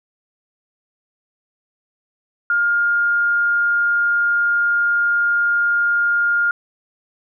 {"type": "tone", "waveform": "sine", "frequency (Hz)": 1412, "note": "F6", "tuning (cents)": 19, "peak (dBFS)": -14, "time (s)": [2.5, 6.51], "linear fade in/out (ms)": 2, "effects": []}